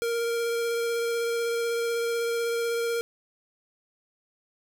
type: tone with vibrato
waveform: square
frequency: 466.2 Hz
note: A#4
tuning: in tune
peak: -26 dBFS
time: 0.02-3.01 s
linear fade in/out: 0 ms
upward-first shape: sine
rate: 16 Hz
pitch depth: 11 cents each way
effects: none